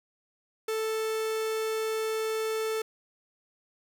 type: tone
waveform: 45% pulse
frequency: 440.4 Hz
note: A4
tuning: 2 cents sharp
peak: -28 dBFS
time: 0.68-2.82 s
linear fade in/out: 5 ms
effects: none